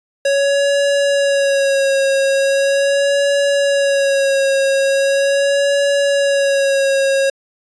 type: tone with vibrato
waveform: square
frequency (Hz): 554.4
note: C#5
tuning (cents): 0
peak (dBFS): -13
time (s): 0.25-7.3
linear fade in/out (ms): 5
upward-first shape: sine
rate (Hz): 0.4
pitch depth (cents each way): 30
effects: resampled to 22050 Hz